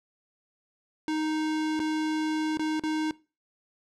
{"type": "tone with dropouts", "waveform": "square", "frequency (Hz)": 311.1, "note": "D#4", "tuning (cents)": 0, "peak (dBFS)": -27, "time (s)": [1.08, 3.11], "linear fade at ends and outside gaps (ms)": 1, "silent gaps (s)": [[1.794, 1.8], [2.572, 2.594], [2.796, 2.836]], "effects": ["noise-tail reverb RT60 0.3 s tail -20 dB re dry", "low-pass 6000 Hz 12 dB/octave"]}